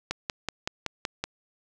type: click train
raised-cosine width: 0.2 ms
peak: -11 dBFS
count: 7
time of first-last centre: 0.11-1.24 s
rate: 5.31 Hz
effects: none